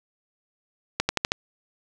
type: accelerating click train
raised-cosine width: 0.2 ms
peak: -4 dBFS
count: 5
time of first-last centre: 1-1.319 s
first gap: 90 ms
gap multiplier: 0.92
effects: none